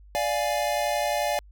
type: chord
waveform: square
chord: D diminished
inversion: none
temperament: equal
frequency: 587.3 / 698.5 / 830.6 Hz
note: D5 / F5 / Ab5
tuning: 0 / 0 / 0 cents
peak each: -28 / -29 / -30 dBFS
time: 0.15-1.39 s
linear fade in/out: 0 ms
effects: added 50 Hz sine -47 dBFS peak until 1.51 s